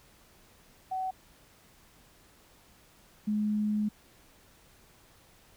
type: tone pair in turn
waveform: sine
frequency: 753 / 210.9 Hz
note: F#5 / G#3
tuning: +30 / +27 cents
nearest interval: octave + minor seventh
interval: 2203 cents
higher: first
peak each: -30 / -26 dBFS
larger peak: second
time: 0.91-1.11 / 3.27-3.89 s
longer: second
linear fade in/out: 10 ms
effects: pink hiss -60 dBFS RMS until 5.56 s